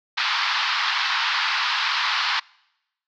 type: band-pass noise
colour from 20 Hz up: pink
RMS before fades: -23 dBFS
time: 0.17-2.4 s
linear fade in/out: 10 ms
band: 920 to 4900 Hz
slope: 48 dB/octave
effects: noise-tail reverb RT60 0.9 s tail -26 dB re dry